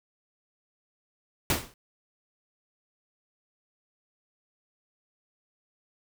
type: noise with exponential decay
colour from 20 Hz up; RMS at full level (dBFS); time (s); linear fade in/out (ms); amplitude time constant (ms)
pink; -21; 1.5-1.74; 2; 51
effects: none